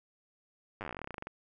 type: slowing click train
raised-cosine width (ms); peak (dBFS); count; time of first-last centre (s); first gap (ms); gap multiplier
0.5; -25; 21; 0.81-1.27; 9; 1.09
effects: none